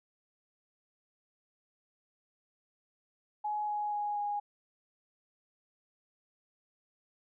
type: tone with pitch steps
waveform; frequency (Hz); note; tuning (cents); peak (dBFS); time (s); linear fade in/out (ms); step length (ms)
sine; 841 / 835.2 / 829.4 / 823.7; G#5 / G#5 / G#5 / G#5; +22 / +10 / -3 / -14; -31; 3.44-4.4; 10; 240
effects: none